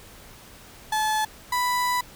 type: tone pair in turn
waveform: 35% pulse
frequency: 863 / 989.3 Hz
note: A5 / B5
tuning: -34 / +3 cents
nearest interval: major second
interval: 237 cents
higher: second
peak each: -20 dBFS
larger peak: neither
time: 0.92-1.25 / 1.52-2.01 s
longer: second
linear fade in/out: 5 ms
effects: pink hiss -47 dBFS RMS until 2.15 s